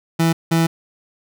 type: tone bursts at uneven times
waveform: 30% pulse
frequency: 164.81 Hz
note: E3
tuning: in tune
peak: -11 dBFS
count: 2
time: 0.19-0.33 / 0.51-0.67 s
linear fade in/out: 10 ms
effects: none